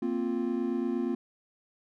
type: chord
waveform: triangle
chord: Bb suspended second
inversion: none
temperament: equal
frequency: 233.1 / 261.6 / 349.2 Hz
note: Bb3 / C4 / F4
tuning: 0 / 0 / 0 cents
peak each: -30 dBFS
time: 0.02-1.15 s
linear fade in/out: 5 ms
effects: none